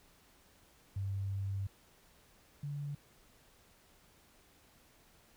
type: tone pair in turn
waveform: sine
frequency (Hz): 98 / 144.07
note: G2 / D3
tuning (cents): 0 / -33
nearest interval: perfect fifth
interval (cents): 667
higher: second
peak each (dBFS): -34 / -37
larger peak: first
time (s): 0.96-1.67 / 2.63-2.95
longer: first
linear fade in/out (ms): 5
effects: pink hiss -65 dBFS RMS until 5.36 s